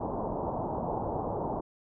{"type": "low-pass noise", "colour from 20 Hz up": "white", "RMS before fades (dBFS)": -33, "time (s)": [0, 1.61], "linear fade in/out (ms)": 10, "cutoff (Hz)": 940, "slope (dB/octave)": 48, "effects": []}